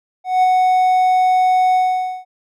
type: tone with ADSR envelope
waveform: triangle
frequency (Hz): 740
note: F#5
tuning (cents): 0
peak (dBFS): -7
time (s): 0.24-2.25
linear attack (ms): 190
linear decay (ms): 19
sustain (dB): -2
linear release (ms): 500
effects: none